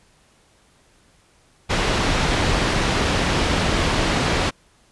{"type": "low-pass noise", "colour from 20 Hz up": "pink", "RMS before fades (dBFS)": -20, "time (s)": [1.69, 4.51], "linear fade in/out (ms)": 20, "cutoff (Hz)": 4600, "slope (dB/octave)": 12, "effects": ["pink hiss -57 dBFS RMS until 4.91 s", "resampled to 24000 Hz"]}